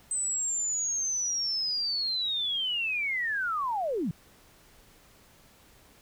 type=linear sweep; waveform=sine; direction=down; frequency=8160 to 137.7 Hz; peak=-27 dBFS; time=0.11-4.11 s; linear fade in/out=2 ms; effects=pink hiss -58 dBFS RMS until 6.01 s